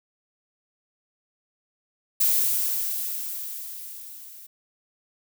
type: noise with level ramp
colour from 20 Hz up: violet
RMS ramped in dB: -20 to -45 dBFS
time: 2.2-4.47 s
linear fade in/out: 10 ms
effects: none